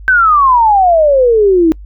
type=exponential sweep; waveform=sine; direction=down; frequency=1559 to 312.3 Hz; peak=-5 dBFS; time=0.08-1.72 s; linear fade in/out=0 ms; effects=noise-tail reverb RT60 0.1 s tail -26 dB re dry + added 50 Hz sine -28 dBFS peak until 1.85 s